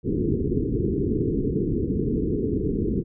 white low-pass noise, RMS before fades -24 dBFS, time 0.03-3.04 s, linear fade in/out 50 ms, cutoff 440 Hz, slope 96 dB/octave, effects none

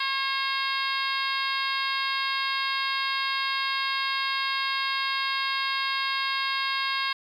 harmonic tone, 540 Hz, C#5, 45 cents flat, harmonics 2 / 3 / 4 / 5 / 6 / 7 / 8 / 9, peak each -30 / -32 / -33 / -34 / -35 / -35 / -36 / -37 dBFS, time 0-7.13 s, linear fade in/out 5 ms, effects 9-bit

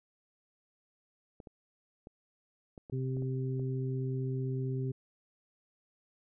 clicks, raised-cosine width 2 ms, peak -34 dBFS, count 8, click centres 1.402 / 1.472 / 2.071 / 2.778 / 2.898 / 3.169 / 3.223 / 3.596 s
harmonic tone, 130.81 Hz, C3, in tune, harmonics 1 / 2 / 3, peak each -32 / -41 / -40 dBFS, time 2.92-4.92 s, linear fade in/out 10 ms
effects none

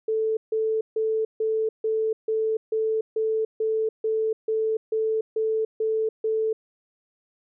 sine tone bursts, 440 Hz, A4, in tune, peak -21 dBFS, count 15, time 0.08-6.53 s, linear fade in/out 5 ms, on 290 ms, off 150 ms, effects none

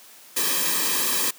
white noise with comb filter, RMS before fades -23 dBFS, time 0.36-1.31 s, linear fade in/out 10 ms, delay 1.4 ms, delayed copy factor -1, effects white hiss -48 dBFS RMS until 1.38 s + high-pass 200 Hz 12 dB/octave

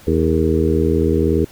harmonic tone with a mistuned harmonic, 80.9 Hz, E2, 32 cents flat, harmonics 1 / 2 / 3 / 4 / 5 / 6, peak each -19 / -22 / -21 / -20 / -19 / -22 dBFS, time 0.07-1.45 s, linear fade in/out 5 ms, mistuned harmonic 6, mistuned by -71 cents, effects pink hiss -44 dBFS RMS until 1.51 s

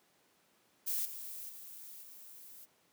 violet noise with level steps, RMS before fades -35 / -45 / -50 / -53 dBFS, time 0.86-2.66 s, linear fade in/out 20 ms, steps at 1.05 / 1.49 / 2.02 s, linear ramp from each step 5 ms, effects pink hiss -70 dBFS RMS until 2.92 s + high-pass 200 Hz 12 dB/octave

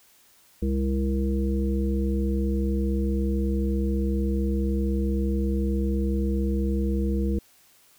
harmonic tone with a mistuned harmonic, 67 Hz, C2, 42 cents sharp, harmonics 1 / 3 / 5 / 7, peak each -24 / -27 / -31 / -34 dBFS, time 0.62-7.39 s, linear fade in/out 5 ms, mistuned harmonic 5, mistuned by -18 cents, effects white hiss -58 dBFS RMS until 7.98 s

